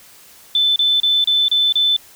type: tone bursts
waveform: sine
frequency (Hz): 3520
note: A7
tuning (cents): 0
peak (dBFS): -12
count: 6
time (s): 0.55-1.965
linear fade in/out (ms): 2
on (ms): 210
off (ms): 31
effects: white hiss -45 dBFS RMS until 2.15 s